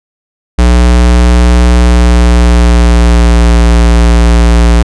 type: tone with pitch glide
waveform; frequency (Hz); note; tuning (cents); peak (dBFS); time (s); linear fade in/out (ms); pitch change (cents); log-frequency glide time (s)
square; 60.3 to 58.21; B1 to A#1; -41 to -2; -3; 0.58-4.83; 10; -61; 1.81-3.6
effects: resampled to 22050 Hz